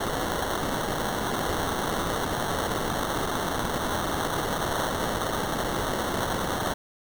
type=noise with sample-and-hold; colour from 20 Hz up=white; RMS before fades=-28 dBFS; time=0-6.74 s; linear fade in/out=10 ms; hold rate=2450 Hz; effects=none